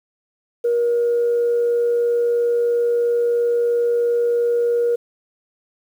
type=tone with amplitude modulation; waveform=sine; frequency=474.8 Hz; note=A#4; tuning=32 cents sharp; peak=-13 dBFS; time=0.64-4.96 s; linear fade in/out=10 ms; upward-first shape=sine; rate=103 Hz; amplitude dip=25%; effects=tanh soft clip ceiling -11 dBFS + 8-bit